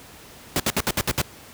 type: noise bursts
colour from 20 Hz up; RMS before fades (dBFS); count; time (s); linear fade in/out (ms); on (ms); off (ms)
pink; -21; 7; 0.56-1.216; 0; 38; 65
effects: pink hiss -45 dBFS RMS until 1.53 s + high-pass 60 Hz 12 dB/octave